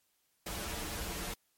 pink noise with comb filter, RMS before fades -39 dBFS, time 0.46-1.34 s, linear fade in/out 5 ms, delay 7.8 ms, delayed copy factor -0.95, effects white hiss -75 dBFS RMS until 1.57 s + MP3 64 kbps

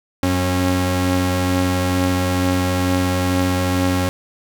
sawtooth tone pair together, 91.47 / 272.2 Hz, F#2 / C#4, -19 / -31 cents, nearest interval octave + perfect fifth, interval 1888 cents, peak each -15 dBFS, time 0.23-4.09 s, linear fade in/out 0 ms, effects none

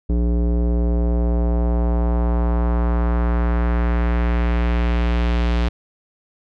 square tone with low-pass filter sweep, 59 Hz, A#1, 22 cents sharp, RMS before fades -18 dBFS, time 0.09-5.69 s, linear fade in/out 10 ms, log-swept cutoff 370 to 3700 Hz, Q 1.3, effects none

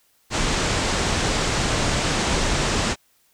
pink low-pass noise, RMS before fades -22 dBFS, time 0.3-2.96 s, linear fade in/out 50 ms, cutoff 8300 Hz, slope 48 dB/octave, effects white hiss -62 dBFS RMS until 3.33 s

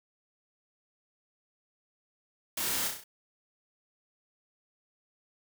white noise with echo, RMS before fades -33 dBFS, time 2.57-2.88 s, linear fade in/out 5 ms, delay 32 ms, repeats 5, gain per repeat -4 dB, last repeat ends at 3.04 s, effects none

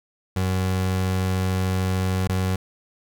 30% pulse tone with dropouts, 93.4 Hz, F#2, 17 cents sharp, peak -18 dBFS, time 0.36-2.56 s, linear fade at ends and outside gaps 5 ms, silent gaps 2.275-2.292 s, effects none

